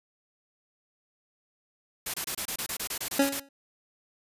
white noise bursts, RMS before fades -32 dBFS, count 13, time 2.06-3.399 s, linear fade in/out 5 ms, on 79 ms, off 26 ms
25% pulse tone with exponential decay, 277.2 Hz, C#4, in tune, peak -14 dBFS, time 3.19-3.49 s, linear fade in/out 5 ms, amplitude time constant 64 ms
effects resampled to 32000 Hz

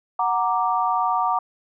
sine chord, Gb augmented, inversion none, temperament equal, 740 / 932.3 / 1174.7 Hz, Gb5 / Bb5 / D6, 0 / 0 / 0 cents, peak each -23 dBFS, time 0.19-1.39 s, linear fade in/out 5 ms, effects none

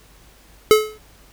square tone with exponential decay, 430 Hz, A4, 40 cents flat, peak -6 dBFS, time 0.71-0.98 s, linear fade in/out 0 ms, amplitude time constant 58 ms, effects added 50 Hz sine -51 dBFS peak until 1.32 s + pink hiss -51 dBFS RMS until 1.32 s

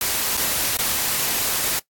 white noise with dropouts, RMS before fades -22 dBFS, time 0.01-1.79 s, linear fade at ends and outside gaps 2 ms, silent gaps 0.37-0.374 / 0.771-0.788 s, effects noise-tail reverb RT60 0.1 s tail -18 dB re dry + AAC 64 kbps

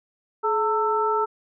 sine tone cluster, 427 / 903 / 1324 Hz, G#4 / A5 / E6, +48 / +45 / +7 cents, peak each -24 dBFS, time 0.43-1.26 s, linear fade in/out 20 ms, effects none

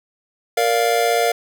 square chord, Bb major, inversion none, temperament just, 466.2 / 582.7 / 699.2 Hz, Bb4 / D5 / F5, 0 / -14 / +2 cents, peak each -20 / -24 / -19 dBFS, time 0.57-1.32 s, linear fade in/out 5 ms, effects none

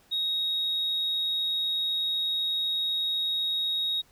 sine tone, 3768 Hz, A#7, 18 cents sharp, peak -24 dBFS, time 0.11-4.02 s, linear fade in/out 20 ms, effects tanh soft clip ceiling -22 dBFS + pink hiss -61 dBFS RMS until 4.11 s

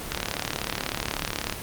click train, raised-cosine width 0.2 ms, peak -8 dBFS, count 52, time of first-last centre 0.12-1.525 s, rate 36.3 Hz, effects pink hiss -35 dBFS RMS until 1.62 s + Opus 24 kbps

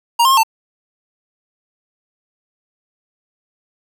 square tone with pitch steps, 939 / 1057 / 1077 / 893 Hz, A#5 / C6 / C6 / A5, +12 / +17 / +50 / +25 cents, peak -10 dBFS, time 0.19-0.434 s, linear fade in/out 10 ms, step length 61 ms, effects none

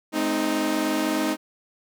sawtooth chord, A diminished, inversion none, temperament equal with one note detuned, 215.2 / 261.6 / 311.1 Hz, A3 / C4 / Eb4, -38 / 0 / 0 cents, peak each -26 / -24 / -20 dBFS, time 0.12-1.37 s, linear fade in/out 50 ms, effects none

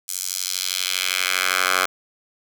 10% pulse tone with high-pass filter sweep, 92.5 Hz, F#2, in tune, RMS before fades -23 dBFS, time 0.08-1.86 s, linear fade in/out 10 ms, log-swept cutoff 7500 to 1100 Hz, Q 1.3, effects none

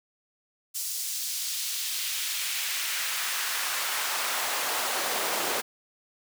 pink noise with high-pass filter sweep, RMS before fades -30 dBFS, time 0.74-5.62 s, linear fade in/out 20 ms, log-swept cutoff 6300 to 450 Hz, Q 0.98, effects none

